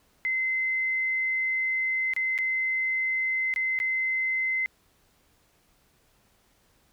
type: tone with dropouts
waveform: sine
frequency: 2060 Hz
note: C7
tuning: 28 cents flat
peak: -24 dBFS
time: 0.25-4.66 s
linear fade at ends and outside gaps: 0 ms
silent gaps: 2.136-2.164 / 2.379-2.387 / 3.539-3.561 / 3.79-3.801 s
effects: pink hiss -65 dBFS RMS until 6.92 s